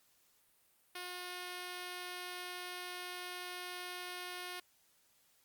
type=tone; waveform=5% pulse; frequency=359.3 Hz; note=F4; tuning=49 cents sharp; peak=-31 dBFS; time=0.95-4.6 s; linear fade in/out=5 ms; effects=white hiss -71 dBFS RMS until 5.44 s + Opus 48 kbps